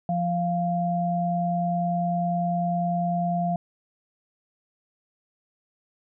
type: tone pair together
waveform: sine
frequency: 174 / 696 Hz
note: F3 / F5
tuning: -6 / -6 cents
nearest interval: 2 octaves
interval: 2400 cents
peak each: -25 dBFS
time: 0.09-3.56 s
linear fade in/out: 2 ms
effects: none